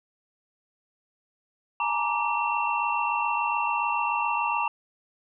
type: tone cluster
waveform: sine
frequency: 839 / 895 / 942 / 1168 / 2711 Hz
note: G#5 / A5 / A#5 / D6 / E7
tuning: +17 / +29 / +18 / -10 / +48 cents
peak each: -32 / -35 / -27 / -30 / -30 dBFS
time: 1.8-4.68 s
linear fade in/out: 2 ms
effects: none